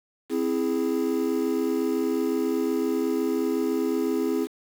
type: chord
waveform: triangle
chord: C augmented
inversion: none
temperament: equal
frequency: 261.6 / 329.6 / 415.3 Hz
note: C4 / E4 / G#4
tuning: 0 / 0 / 0 cents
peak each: -25 dBFS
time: 0.29-4.48 s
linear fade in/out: 50 ms
effects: 7-bit